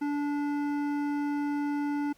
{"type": "tone with hard clipping", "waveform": "sine", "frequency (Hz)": 290, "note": "D4", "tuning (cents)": -22, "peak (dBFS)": -29, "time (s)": [0.01, 2.13], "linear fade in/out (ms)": 10, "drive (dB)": 12, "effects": ["pink hiss -63 dBFS RMS until 2.17 s", "MP3 96 kbps"]}